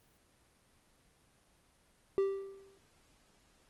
triangle tone with exponential decay, 391.1 Hz, G4, 4 cents flat, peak -23 dBFS, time 2.18-2.78 s, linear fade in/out 0 ms, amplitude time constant 130 ms, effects pink hiss -68 dBFS RMS until 3.69 s + Opus 24 kbps

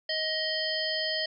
harmonic tone, 628 Hz, D#5, 16 cents sharp, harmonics 1 / 3 / 5 / 7 / 8, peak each -34 / -34 / -34 / -34 / -34 dBFS, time 0.09-1.26 s, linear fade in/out 5 ms, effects none

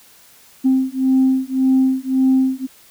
sine beating tone pair, 261.6 / 263.4 Hz, C4 / C4, 0 / +12 cents, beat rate 1.8 Hz, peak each -15 dBFS, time 0.64-2.67 s, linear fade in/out 20 ms, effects tanh soft clip ceiling -7 dBFS + white hiss -48 dBFS RMS until 2.9 s

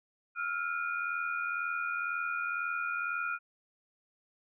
sine tone cluster, 1329 / 1411 / 2441 Hz, E6 / F6 / D#7, +14 / +17 / -34 cents, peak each -38 / -33 / -39 dBFS, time 0.35-3.39 s, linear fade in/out 50 ms, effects none

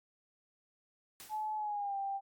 white noise with exponential decay, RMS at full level -47 dBFS, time 1.2-1.59 s, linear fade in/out 0 ms, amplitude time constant 83 ms
sine tone with pitch glide, 859 to 787.7 Hz, A5 to G5, -42 to +8 cents, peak -34 dBFS, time 1.29-2.21 s, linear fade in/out 50 ms, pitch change -150 cents, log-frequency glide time 1.56-1.97 s
effects AAC 64 kbps

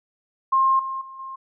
sine tone with level steps, 1064 Hz, C6, 29 cents sharp, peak -15 / -26 / -37 / -32 dBFS, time 0.52-1.36 s, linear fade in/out 10 ms, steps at 0.79 / 1.01 / 1.19 s, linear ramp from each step 5 ms, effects none

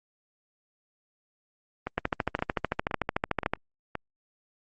two click trains, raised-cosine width 0.5 ms, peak -16 / -10 dBFS, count 5 / 22, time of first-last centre 1.87-3.953 / 1.98-3.536 s, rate 1.92 / 13.5 Hz, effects Opus 24 kbps

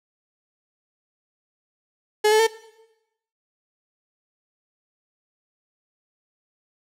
35% pulse tone with pitch steps, 424.5 / 433.9 / 449.2 Hz, G#4 / A4 / A4, +38 / -24 / +36 cents, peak -13 dBFS, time 2.24-2.471 s, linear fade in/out 10 ms, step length 77 ms, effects noise-tail reverb RT60 0.9 s tail -19 dB re dry + low-pass 12000 Hz 12 dB/octave

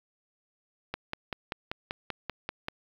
click train, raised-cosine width 0.3 ms, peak -16 dBFS, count 10, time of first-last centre 0.94-2.684 s, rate 5.16 Hz, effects low-pass 5000 Hz 12 dB/octave + 8-bit

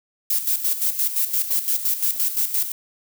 violet noise with tremolo, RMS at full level -20 dBFS, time 0.3-2.72 s, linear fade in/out 5 ms, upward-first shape square, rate 5.8 Hz, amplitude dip 65%, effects none

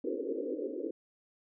white band-pass noise, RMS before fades -36 dBFS, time 0.04-0.91 s, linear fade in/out 5 ms, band 260 to 520 Hz, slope 96 dB/octave, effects none

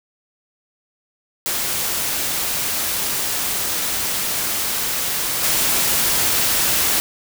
white noise with level steps, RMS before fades -22 / -18 dBFS, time 1.46-7 s, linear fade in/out 0 ms, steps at 5.43 s, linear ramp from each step 5 ms, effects none

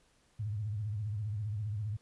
sine tone with vibrato, 105.3 Hz, G#2, 24 cents sharp, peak -33 dBFS, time 0.39-1.97 s, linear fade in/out 10 ms, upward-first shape triangle, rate 15 Hz, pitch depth 140 cents each way, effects pink hiss -69 dBFS RMS until 2.01 s + resampled to 24000 Hz

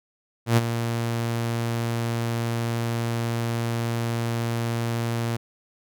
sawtooth tone with ADSR envelope, 116.54 Hz, A#2, in tune, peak -10 dBFS, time 0.46-5.37 s, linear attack 110 ms, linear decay 30 ms, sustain -10 dB, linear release 10 ms, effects none

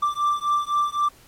triangle beating tone pair, 1174.7 / 1178.6 Hz, D6 / D6, 0 / +6 cents, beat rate 3.9 Hz, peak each -21 dBFS, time 0.02-1.09 s, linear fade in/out 10 ms, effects pink hiss -52 dBFS RMS until 1.27 s + MP3 64 kbps

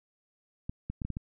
clicks, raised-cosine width 5 ms, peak -22 dBFS, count 6, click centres 0.695 / 0.9 / 1.018 / 1.05 / 1.103 / 1.169 s, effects none

